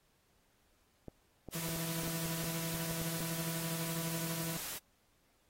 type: clicks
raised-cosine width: 2 ms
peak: -31 dBFS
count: 12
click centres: 1.083 / 1.487 / 1.688 / 1.762 / 2.034 / 2.076 / 2.256 / 2.44 / 2.744 / 2.911 / 3.016 / 3.205 s
type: noise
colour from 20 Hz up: white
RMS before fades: -42 dBFS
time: 1.52-4.79 s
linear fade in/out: 20 ms
type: tone with tremolo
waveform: 40% pulse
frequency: 164.6 Hz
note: E3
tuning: 2 cents flat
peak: -36 dBFS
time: 1.55-4.57 s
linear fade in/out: 2 ms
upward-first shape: sine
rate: 12 Hz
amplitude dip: 45%
effects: pink hiss -73 dBFS RMS until 5.49 s + AAC 48 kbps